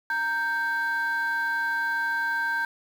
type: tone pair together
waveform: sine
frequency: 925.1 / 1568 Hz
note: A#5 / G6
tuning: -13 / 0 cents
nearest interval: major sixth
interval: 913 cents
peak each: -28 / -23 dBFS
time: 0.1-2.65 s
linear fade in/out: 2 ms
effects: tanh soft clip ceiling -21 dBFS + 8-bit